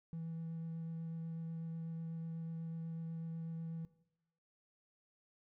triangle tone with vibrato, 164.1 Hz, E3, 8 cents flat, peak -38 dBFS, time 0.13-3.85 s, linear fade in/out 0 ms, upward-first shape sine, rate 8.1 Hz, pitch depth 9 cents each way, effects noise-tail reverb RT60 0.8 s tail -19 dB re dry + tanh soft clip ceiling -35 dBFS

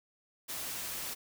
white noise, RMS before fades -39 dBFS, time 0.48-1.15 s, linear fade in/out 20 ms, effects none

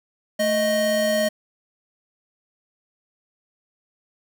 square tone pair together, 220 / 622.3 Hz, A3 / D#5, 0 / 0 cents, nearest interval octave + tritone, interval 1800 cents, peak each -27 / -20 dBFS, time 0.39-1.29 s, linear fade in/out 10 ms, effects none

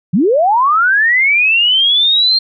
sine linear sweep, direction up, 148.2 to 4224 Hz, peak -8 dBFS, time 0.13-2.39 s, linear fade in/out 10 ms, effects none

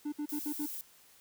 triangle tone bursts, 295.8 Hz, D4, 13 cents sharp, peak -31 dBFS, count 5, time 0.05-0.664 s, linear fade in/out 10 ms, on 74 ms, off 61 ms
violet noise, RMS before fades -41 dBFS, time 0.29-0.81 s, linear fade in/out 0 ms
effects white hiss -61 dBFS RMS until 1.2 s

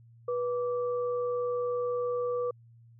sine tone pair together, 489 / 1163 Hz, B4 / D6, -17 / -17 cents, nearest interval octave + minor third, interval 1500 cents, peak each -28 / -38 dBFS, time 0.28-2.51 s, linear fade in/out 5 ms, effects added 116 Hz sine -53 dBFS peak until 2.99 s

